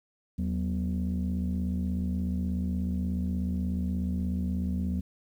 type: tone cluster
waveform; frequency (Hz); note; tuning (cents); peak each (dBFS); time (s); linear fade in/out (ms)
sine; 79.4 / 186.2 / 242.8; D#2 / F#3 / B3; +36 / +11 / -29; -29 / -29 / -34; 0.38-5.01; 10
effects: tanh soft clip ceiling -22 dBFS + 10-bit